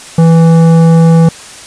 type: tone with tanh clipping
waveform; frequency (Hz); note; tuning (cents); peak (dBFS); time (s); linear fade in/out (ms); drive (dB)
sine; 164.81; E3; 0; -4; 0.18-1.29; 5; 13
effects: white hiss -30 dBFS RMS until 1.66 s + resampled to 22050 Hz